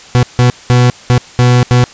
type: tone bursts at uneven times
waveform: 40% pulse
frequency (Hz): 123.47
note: B2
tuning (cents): 0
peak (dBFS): -4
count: 6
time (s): 0.15-0.23 / 0.39-0.5 / 0.7-0.9 / 1.1-1.18 / 1.39-1.63 / 1.71-1.84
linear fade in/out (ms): 0
effects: white hiss -35 dBFS RMS until 1.93 s + resampled to 16000 Hz